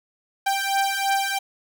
sawtooth beating tone pair, 784 / 787 Hz, G5 / G5, 0 / +7 cents, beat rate 3 Hz, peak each -20 dBFS, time 0.46-1.39 s, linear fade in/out 10 ms, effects none

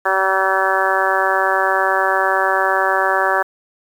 harmonic tone, 191.1 Hz, G3, 44 cents flat, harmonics 2 / 3 / 4 / 5 / 6 / 7 / 8 / 9, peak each -24 / -22 / -21 / -22 / -22 / -24 / -22 / -21 dBFS, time 0.05-3.43 s, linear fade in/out 10 ms, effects 7-bit

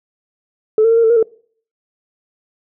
sine tone with pitch steps, 434.2 / 453.9 / 457 / 462.2 / 446.3 / 471.4 / 445 Hz, A4 / A#4 / A#4 / A#4 / A4 / A#4 / A4, -23 / -46 / -34 / -15 / +25 / +19 / +20 cents, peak -7 dBFS, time 0.78-1.228 s, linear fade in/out 2 ms, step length 64 ms, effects noise-tail reverb RT60 0.5 s tail -24 dB re dry + tanh soft clip ceiling -4 dBFS

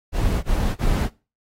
brown noise bursts, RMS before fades -20 dBFS, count 3, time 0.12-1.094 s, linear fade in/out 50 ms, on 310 ms, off 22 ms, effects noise-tail reverb RT60 0.3 s tail -20 dB re dry + AAC 48 kbps

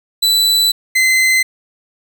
40% pulse tone pair in turn, 3979 / 2055 Hz, B7 / C7, +12 / -32 cents, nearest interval major seventh, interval 1144 cents, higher first, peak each -9 dBFS, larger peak neither, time 0.22-0.72 / 0.95-1.43 s, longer first, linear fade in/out 10 ms, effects none

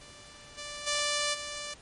5% pulse tone with level steps, 587.3 Hz, D5, in tune, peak -39 / -27 / -16 / -25 dBFS, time 0.01-1.74 s, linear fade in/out 5 ms, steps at 0.57 / 0.86 / 1.33 s, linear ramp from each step 20 ms, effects pink hiss -54 dBFS RMS until 1.81 s + MP3 48 kbps

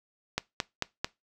click train, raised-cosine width 0.2 ms, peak -10 dBFS, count 4, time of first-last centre 0.38-1.045 s, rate 4.51 Hz, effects noise-tail reverb RT60 0.2 s tail -21 dB re dry

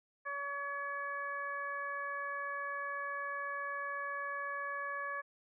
harmonic tone, 566 Hz, C#5, 36 cents sharp, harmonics 1 / 2 / 3 / 4, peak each -46 / -40 / -40 / -53 dBFS, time 0.25-5.22 s, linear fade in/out 20 ms, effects none

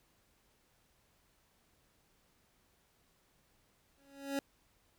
25% pulse tone with exponential growth, 277.2 Hz, C#4, in tune, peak -27 dBFS, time 3.98-4.39 s, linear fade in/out 1 ms, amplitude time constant 88 ms, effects pink hiss -72 dBFS RMS until 4.98 s

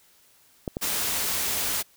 clicks, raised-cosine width 2 ms, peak -15 dBFS, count 2, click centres 0.678 / 0.769 s
white noise, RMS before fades -27 dBFS, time 0.81-1.83 s, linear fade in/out 20 ms
effects white hiss -59 dBFS RMS until 1.96 s

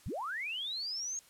sine linear sweep, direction up, 43.56 to 6610 Hz, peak -35 dBFS, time 0.06-1.19 s, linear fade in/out 0 ms, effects white hiss -61 dBFS RMS until 1.29 s + low-pass 12000 Hz 12 dB/octave

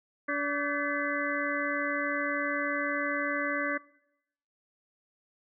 harmonic tone with a mistuned harmonic, 287.9 Hz, D4, 34 cents flat, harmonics 1 / 2 / 4 / 5 / 6 / 7, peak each -35 / -35 / -35 / -35 / -35 / -35 dBFS, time 0.28-3.78 s, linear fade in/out 10 ms, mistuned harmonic 5, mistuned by +100 cents, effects noise-tail reverb RT60 0.8 s tail -21 dB re dry

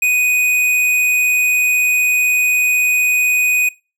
sine tone with tanh clipping, 2489 Hz, D#7, in tune, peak -13 dBFS, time 0.02-3.69 s, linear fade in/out 5 ms, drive 16 dB, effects noise-tail reverb RT60 0.3 s tail -22 dB re dry

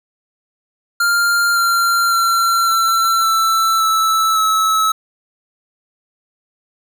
square tone with pitch steps, 1396.9 / 1380.1 / 1363.4 / 1347 / 1330.7 / 1314.7 / 1298.8 Hz, F6 / F6 / F6 / E6 / E6 / E6 / E6, 0 / -21 / -42 / +37 / +16 / -5 / -26 cents, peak -13 dBFS, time 1-4.92 s, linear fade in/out 5 ms, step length 560 ms, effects none

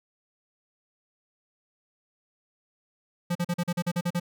square tone bursts, 174.61 Hz, F3, in tune, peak -25 dBFS, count 10, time 3.3-4.199 s, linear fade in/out 10 ms, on 53 ms, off 41 ms, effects none

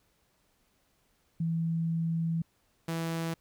sine / sawtooth tone pair in turn, 164.81 / 164.81 Hz, E3 / E3, 0 / 0 cents, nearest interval unison, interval 0 cents, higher neither, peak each -27 dBFS, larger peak neither, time 1.4-2.42 / 2.88-3.34 s, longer first, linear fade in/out 5 ms, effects pink hiss -71 dBFS RMS until 3.4 s

